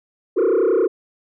sine tone with frequency modulation, 413.7 Hz, G#4, 7 cents flat, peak -11 dBFS, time 0.36-0.88 s, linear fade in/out 20 ms, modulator 30.9 Hz, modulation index 2.3, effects tanh soft clip ceiling -13 dBFS

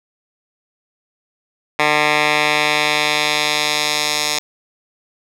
10% pulse tone with band-pass filter sweep, 150 Hz, D3, 37 cents sharp, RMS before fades -17 dBFS, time 1.79-4.39 s, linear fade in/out 5 ms, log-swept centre 1900 to 5400 Hz, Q 1.1, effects none

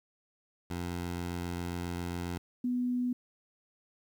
15% pulse / sine tone pair in turn, 87.4 / 247.2 Hz, F2 / B3, +2 / +2 cents, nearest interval octave + tritone, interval 1800 cents, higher second, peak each -28 dBFS, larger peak neither, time 0.7-2.38 / 2.64-3.13 s, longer first, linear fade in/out 5 ms, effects 11-bit

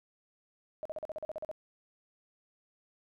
sine tone bursts, 622.3 Hz, D#5, in tune, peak -35 dBFS, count 11, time 0.83-1.514 s, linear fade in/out 0 ms, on 24 ms, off 42 ms, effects none

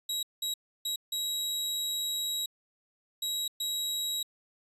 sawtooth tone bursts at uneven times, 3848 Hz, B7, 46 cents flat, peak -27 dBFS, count 6, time 0.09-0.23 / 0.42-0.54 / 0.85-0.96 / 1.12-2.46 / 3.22-3.48 / 3.6-4.23 s, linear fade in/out 5 ms, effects resampled to 32000 Hz

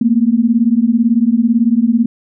sine beating tone pair, 223.2 / 241.2 Hz, A3 / B3, +25 / -41 cents, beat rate 18 Hz, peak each -12 dBFS, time 0.01-2.06 s, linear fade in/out 5 ms, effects none

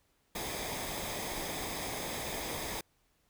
pink noise with comb filter, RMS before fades -38 dBFS, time 0.35-2.81 s, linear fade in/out 5 ms, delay 0.7 ms, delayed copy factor -0.55, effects pink hiss -73 dBFS RMS until 3.29 s

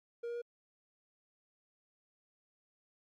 triangle tone with pitch steps, 470.7 / 473.7 / 476.7 Hz, A#4 / A#4 / A#4, +17 / +28 / +39 cents, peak -35 dBFS, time 0.23-0.419 s, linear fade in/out 10 ms, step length 63 ms, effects MP3 64 kbps

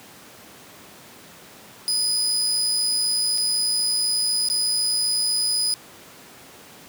30% pulse tone with dropouts, 4978 Hz, D#8, in tune, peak -17 dBFS, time 1.88-5.74 s, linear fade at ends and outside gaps 0 ms, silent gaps 3.377-3.381 / 4.486-4.5 s, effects pink hiss -45 dBFS RMS until 6.88 s + high-pass 150 Hz 12 dB/octave

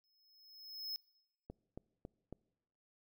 square tone with exponential growth, 5180 Hz, E8, 31 cents flat, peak -38 dBFS, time 0.04-0.96 s, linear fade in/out 0 ms, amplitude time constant 200 ms
click train, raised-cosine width 2 ms, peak -33 dBFS, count 4, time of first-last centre 1.5-2.326 s, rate 3.63 Hz
effects noise-tail reverb RT60 1.0 s tail -25 dB re dry

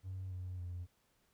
triangle tone with pitch steps, 94.2 / 91.31 / 88.5 Hz, F#2 / F#2 / F2, +32 / -22 / +23 cents, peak -37 dBFS, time 0.03-0.87 s, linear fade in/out 50 ms, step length 280 ms, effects tanh soft clip ceiling -37 dBFS + pink hiss -75 dBFS RMS until 1.33 s

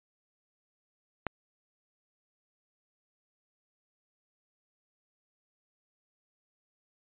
click, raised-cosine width 0.5 ms, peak -15 dBFS, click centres 1.267 s, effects resampled to 8000 Hz

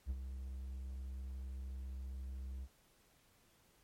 triangle tone with ADSR envelope, 65.41 Hz, C2, in tune, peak -32 dBFS, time 0.06-2.68 s, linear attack 42 ms, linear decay 41 ms, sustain -8 dB, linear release 50 ms, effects pink hiss -70 dBFS RMS until 3.83 s + MP3 64 kbps

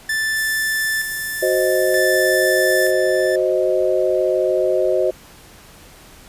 45% pulse tone with tremolo, 1760 Hz, A6, in tune, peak -18 dBFS, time 0.09-3.36 s, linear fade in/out 5 ms, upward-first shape square, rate 0.54 Hz, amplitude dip 50%
white high-pass noise, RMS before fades -29 dBFS, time 0.35-2.92 s, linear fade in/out 20 ms, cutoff 7600 Hz, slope 24 dB/octave
sine chord, C diminished, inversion second, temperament equal, 370 / 523.3 / 622.3 Hz, Gb4 / C5 / Eb5, 0 / 0 / 0 cents, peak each -19 dBFS, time 1.42-5.11 s, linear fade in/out 10 ms
effects pink hiss -44 dBFS RMS until 6.28 s + resampled to 32000 Hz

